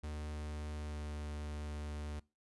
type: tone with pitch glide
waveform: 45% pulse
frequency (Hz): 75.4 to 74.62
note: D2 to D2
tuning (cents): +46 to +28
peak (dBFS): -40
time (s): 0.03-2.2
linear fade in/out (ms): 10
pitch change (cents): -18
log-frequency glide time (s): 0.26-1.22
effects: noise-tail reverb RT60 0.3 s tail -23 dB re dry + resampled to 24000 Hz